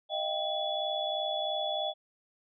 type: tone cluster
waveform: sine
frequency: 619 / 682 / 781 / 3416 Hz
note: D#5 / F5 / G5 / G#7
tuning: -9 / -41 / -7 / +48 cents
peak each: -34 / -38 / -36 / -34 dBFS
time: 0.09-1.94 s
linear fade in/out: 50 ms
effects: none